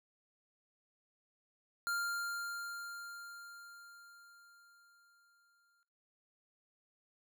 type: tone with exponential decay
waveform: square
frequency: 1396.9 Hz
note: F6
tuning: in tune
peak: -34 dBFS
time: 1.87-5.83 s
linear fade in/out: 0 ms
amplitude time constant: 860 ms
effects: noise-tail reverb RT60 0.4 s tail -19 dB re dry